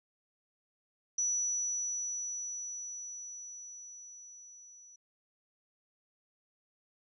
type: tone with level ramp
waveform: sine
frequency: 5910 Hz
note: F#8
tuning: 3 cents flat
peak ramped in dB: -28 to -53 dBFS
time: 1.18-4.96 s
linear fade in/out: 5 ms
effects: none